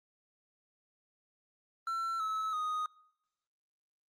triangle tone with pitch steps, 1350 / 1296.5 / 1245.1 Hz, E6 / E6 / D#6, +41 / -29 / +1 cents, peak -30 dBFS, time 1.87-2.86 s, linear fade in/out 2 ms, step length 330 ms, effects noise-tail reverb RT60 0.9 s tail -26 dB re dry + Opus 32 kbps

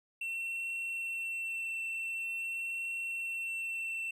triangle tone with vibrato, 2702 Hz, E7, 42 cents sharp, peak -33 dBFS, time 0.21-4.11 s, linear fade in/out 5 ms, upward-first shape triangle, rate 0.46 Hz, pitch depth 10 cents each way, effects none

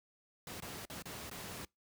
pink noise with dropouts, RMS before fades -45 dBFS, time 0.47-1.65 s, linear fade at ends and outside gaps 2 ms, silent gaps 0.603-0.622 / 0.853-0.899 / 1.023-1.055 / 1.298-1.312 s, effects noise-tail reverb RT60 0.2 s tail -26 dB re dry + high-pass 80 Hz 12 dB/octave

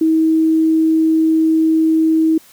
sine tone, 319.8 Hz, D#4, 48 cents sharp, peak -10 dBFS, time 0.01-2.38 s, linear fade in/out 5 ms, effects white hiss -46 dBFS RMS until 2.52 s

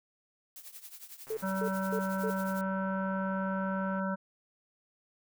blue noise with tremolo, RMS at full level -45 dBFS, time 0.56-2.61 s, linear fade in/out 0 ms, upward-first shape triangle, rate 11 Hz, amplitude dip 85%
click train, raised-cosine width 0.5 ms, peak -38 dBFS, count 366, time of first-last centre 1.27-3.994 s, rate 134 Hz
sine tone bursts, 440 Hz, A4, in tune, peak -31 dBFS, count 4, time 1.3-2.304 s, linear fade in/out 5 ms, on 71 ms, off 240 ms
harmonic tone, 191.4 Hz, G3, 41 cents flat, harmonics 1 / 3 / 5 / 7 / 8, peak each -32 / -37 / -39 / -40 / -41 dBFS, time 1.42-4.16 s, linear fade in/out 20 ms
effects none

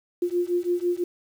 sine beating tone pair, 349.2 / 355.2 Hz, F4 / F4, 0 / +29 cents, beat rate 6 Hz, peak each -25 dBFS, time 0.22-1.04 s, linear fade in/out 5 ms, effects 8-bit

